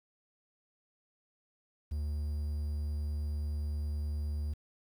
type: tone with quantisation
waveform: triangle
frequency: 74.2 Hz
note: D2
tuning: 18 cents sharp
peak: -30 dBFS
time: 1.91-4.54 s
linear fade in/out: 10 ms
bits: 10
effects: none